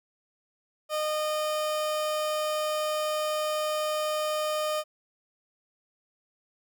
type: tone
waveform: 30% pulse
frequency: 612 Hz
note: D#5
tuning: 29 cents flat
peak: -24 dBFS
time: 0.89-4.84 s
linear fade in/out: 50 ms
effects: none